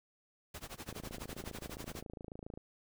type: noise with tremolo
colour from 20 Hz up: pink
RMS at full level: -44 dBFS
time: 0.54-2.03 s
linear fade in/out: 5 ms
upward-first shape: sine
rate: 12 Hz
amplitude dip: 95%
type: click train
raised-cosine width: 2 ms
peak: -32 dBFS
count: 47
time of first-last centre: 0.89-2.575 s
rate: 27.3 Hz
effects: none